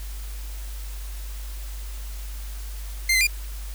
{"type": "tone with pitch steps", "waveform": "sawtooth", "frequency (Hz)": [2094, 2051, 2405], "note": ["C7", "C7", "D7"], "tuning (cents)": [1, -35, 41], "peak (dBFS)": -14, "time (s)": [3.09, 3.27], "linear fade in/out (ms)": 5, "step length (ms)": 60, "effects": ["added 50 Hz sine -31 dBFS peak until 3.74 s", "white hiss -44 dBFS RMS until 3.74 s"]}